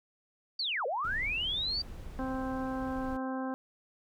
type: linear two-way sweep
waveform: sine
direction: down then up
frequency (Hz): 4699 to 453.8 to 4699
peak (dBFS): -30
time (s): 0.59-1.82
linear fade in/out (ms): 5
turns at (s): 0.86
type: noise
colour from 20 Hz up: brown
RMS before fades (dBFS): -43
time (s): 1.04-3.17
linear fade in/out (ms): 5
type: harmonic tone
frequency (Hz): 261.6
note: C4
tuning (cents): 0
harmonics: 1 / 2 / 3 / 4 / 5 / 6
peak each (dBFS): -34 / -40 / -41 / -43 / -49 / -47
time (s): 2.19-3.54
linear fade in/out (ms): 0
effects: none